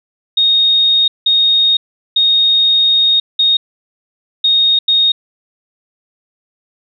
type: tone bursts at uneven times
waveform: sine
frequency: 3719 Hz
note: A#7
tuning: 5 cents flat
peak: -8 dBFS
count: 6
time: 0.37-1.08 / 1.26-1.77 / 2.16-3.2 / 3.39-3.57 / 4.44-4.79 / 4.88-5.12 s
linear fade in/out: 5 ms
effects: none